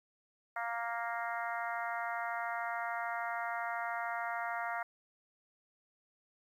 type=harmonic tone; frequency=233.1 Hz; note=A#3; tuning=in tune; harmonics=3 / 4 / 5 / 6 / 7 / 8 / 9; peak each=-39 / -42 / -44 / -41 / -48 / -44 / -48 dBFS; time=0.56-4.83 s; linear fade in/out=5 ms; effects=11-bit